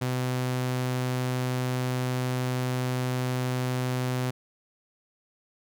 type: tone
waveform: sawtooth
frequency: 126.8 Hz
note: B2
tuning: 46 cents sharp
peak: -22 dBFS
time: 0.01-4.31 s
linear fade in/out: 10 ms
effects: none